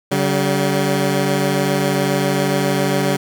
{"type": "tone pair together", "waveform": "15% pulse", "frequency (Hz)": [141.9, 191.65], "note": ["C#3", "G3"], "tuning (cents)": [41, -39], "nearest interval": "perfect fourth", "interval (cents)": 520, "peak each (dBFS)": -12, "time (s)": [0.11, 3.17], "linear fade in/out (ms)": 10, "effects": []}